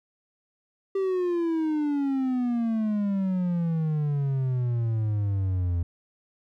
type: exponential sweep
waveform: triangle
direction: down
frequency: 392 to 84.7 Hz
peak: -21 dBFS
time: 0.95-5.83 s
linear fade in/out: 5 ms
effects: none